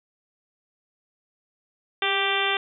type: harmonic tone with a mistuned harmonic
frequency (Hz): 392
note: G4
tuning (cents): 0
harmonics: 1 / 2 / 3 / 4 / 5 / 6 / 7 / 8 / 9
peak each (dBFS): -30 / -30 / -30 / -30 / -30 / -30 / -30 / -30 / -30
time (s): 2.02-2.57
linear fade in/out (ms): 2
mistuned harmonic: 1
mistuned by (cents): +28
effects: none